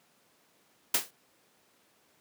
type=noise with exponential decay; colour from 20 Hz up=white; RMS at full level=-21 dBFS; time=0.94-1.11 s; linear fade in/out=5 ms; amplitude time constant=35 ms; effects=pink hiss -66 dBFS RMS until 2.2 s + high-pass 200 Hz 12 dB/octave